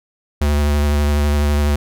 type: tone with vibrato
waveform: square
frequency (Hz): 73.2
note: D2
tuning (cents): -5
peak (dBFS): -14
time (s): 0.41-1.76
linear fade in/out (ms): 5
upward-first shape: sine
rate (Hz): 12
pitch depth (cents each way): 21
effects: none